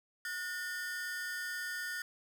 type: ring-modulated tone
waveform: 45% pulse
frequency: 1631 Hz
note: G#6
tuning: 32 cents flat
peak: -34 dBFS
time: 0.25-2.02 s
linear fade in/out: 2 ms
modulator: 181 Hz
effects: none